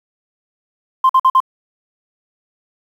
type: tone bursts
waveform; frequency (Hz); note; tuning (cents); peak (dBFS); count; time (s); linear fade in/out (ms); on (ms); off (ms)
sine; 1046; C6; -1; -6; 4; 1.04-1.403; 5; 54; 49
effects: tanh soft clip ceiling -4 dBFS + 7-bit